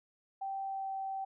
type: tone with pitch glide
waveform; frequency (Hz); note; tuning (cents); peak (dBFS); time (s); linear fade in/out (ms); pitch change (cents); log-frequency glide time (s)
sine; 779 to 774.1; G5 to G5; -11 to -22; -35; 0.41-1.25; 10; -11; 0.63-0.9
effects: none